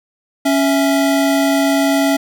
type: tone pair together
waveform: square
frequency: 277.2 / 660.4 Hz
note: C#4 / E5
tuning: 0 / +3 cents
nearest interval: octave + minor third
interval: 1503 cents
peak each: -14 / -18 dBFS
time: 0.45-2.17 s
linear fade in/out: 10 ms
effects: none